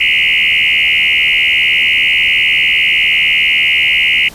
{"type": "tone with frequency modulation", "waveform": "sine", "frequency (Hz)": 2489, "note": "D#7", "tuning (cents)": 0, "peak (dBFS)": -8, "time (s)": [0, 4.29], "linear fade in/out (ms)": 10, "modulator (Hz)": 79.6, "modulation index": 5.7, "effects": ["pink hiss -35 dBFS RMS until 4.34 s", "resampled to 32000 Hz"]}